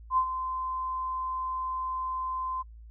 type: tone with ADSR envelope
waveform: sine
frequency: 1034 Hz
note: C6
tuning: 21 cents flat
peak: -20 dBFS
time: 0.1-2.63 s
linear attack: 73 ms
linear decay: 76 ms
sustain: -10 dB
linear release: 21 ms
effects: noise-tail reverb RT60 0.1 s tail -26 dB re dry + added 56 Hz sine -45 dBFS peak until 2.9 s